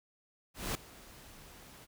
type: noise with ADSR envelope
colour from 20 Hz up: pink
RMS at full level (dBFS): -34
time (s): 0.54-1.87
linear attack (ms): 210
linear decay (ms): 3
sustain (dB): -20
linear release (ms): 35
effects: none